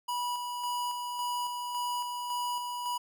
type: tone with tremolo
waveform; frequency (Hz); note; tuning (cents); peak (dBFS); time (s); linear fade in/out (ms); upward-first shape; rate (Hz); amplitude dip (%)
square; 976; B5; -21; -31; 0.08-2.98; 10; square; 1.8; 35
effects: none